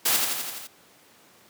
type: noise with echo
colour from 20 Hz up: white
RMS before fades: -22 dBFS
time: 0.05-0.17 s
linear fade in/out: 10 ms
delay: 84 ms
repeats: 6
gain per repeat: -3 dB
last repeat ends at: 0.674 s
effects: pink hiss -55 dBFS RMS until 1.49 s + high-pass 200 Hz 12 dB/octave